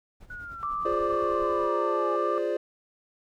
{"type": "noise with tremolo", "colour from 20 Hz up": "brown", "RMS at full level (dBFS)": -45, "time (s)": [0.2, 1.69], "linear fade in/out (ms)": 10, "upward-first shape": "sine", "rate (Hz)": 10, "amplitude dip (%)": 65}
{"type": "exponential sweep", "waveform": "sine", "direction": "down", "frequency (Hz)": [1480, 830.6], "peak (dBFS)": -37, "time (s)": [0.3, 2.16], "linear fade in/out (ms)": 5}
{"type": "tone with pitch glide", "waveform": "sine", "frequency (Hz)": [1174.7, 1184.9], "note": ["D6", "D6"], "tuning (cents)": [0, 15], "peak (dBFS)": -28, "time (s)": [0.63, 2.38], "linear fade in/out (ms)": 0, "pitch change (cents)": 15, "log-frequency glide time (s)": [1.87, 2.25]}
{"type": "chord", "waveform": "triangle", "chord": "D half-diminished seventh", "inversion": "first", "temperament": "equal", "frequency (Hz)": [349.2, 415.3, 523.3, 587.3], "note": ["F4", "Ab4", "C5", "D5"], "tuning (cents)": [0, 0, 0, 0], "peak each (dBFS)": -29, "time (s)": [0.85, 2.57], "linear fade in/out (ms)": 5}
{"effects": []}